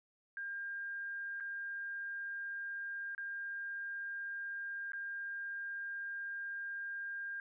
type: tone with dropouts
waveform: sine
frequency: 1604 Hz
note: G6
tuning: 39 cents sharp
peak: -39 dBFS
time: 0.37-7.4 s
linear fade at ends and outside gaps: 1 ms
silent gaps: 1.401-1.406 / 3.149-3.179 / 4.92-4.933 s
effects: none